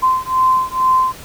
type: beating tone pair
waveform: sine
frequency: 1034 / 1036.2 Hz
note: C6 / C6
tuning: -21 / -17 cents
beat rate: 2.2 Hz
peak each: -15 dBFS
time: 0.02-1.13 s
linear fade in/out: 20 ms
effects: pink hiss -36 dBFS RMS until 1.24 s